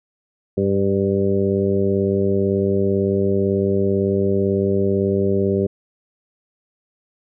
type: harmonic tone with a mistuned harmonic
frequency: 98 Hz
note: G2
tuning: in tune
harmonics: 1 / 2 / 3 / 4 / 5 / 6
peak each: -24 / -21 / -28 / -19 / -25 / -29 dBFS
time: 0.57-5.67 s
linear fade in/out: 10 ms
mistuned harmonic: 6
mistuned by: +21 cents
effects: none